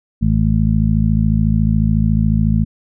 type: harmonic tone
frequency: 54 Hz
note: A1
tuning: 32 cents flat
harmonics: 1 / 2 / 3 / 4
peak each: -17 / -17 / -17 / -17 dBFS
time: 0.21-2.65 s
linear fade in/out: 20 ms
effects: none